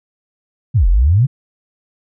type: exponential two-way sweep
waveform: sine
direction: down then up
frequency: 143.5 to 39.66 to 143.5 Hz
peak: -8 dBFS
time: 0.74-1.27 s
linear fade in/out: 20 ms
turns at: 0.88 s
effects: none